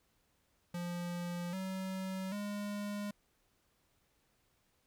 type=tone with pitch steps; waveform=square; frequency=174.61 / 189.32 / 205.3 Hz; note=F3 / F#3 / G#3; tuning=0 / +40 / -20 cents; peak=-38 dBFS; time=0.74-3.11 s; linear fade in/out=5 ms; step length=790 ms; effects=pink hiss -75 dBFS RMS until 4.86 s